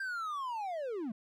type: linear sweep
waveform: triangle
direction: down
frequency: 1600 to 202.9 Hz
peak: -33 dBFS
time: 0-1.12 s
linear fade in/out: 5 ms
effects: none